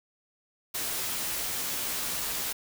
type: noise with comb filter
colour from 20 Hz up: white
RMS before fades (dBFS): -32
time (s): 0.74-2.53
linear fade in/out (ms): 10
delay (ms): 14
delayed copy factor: -0.5
effects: none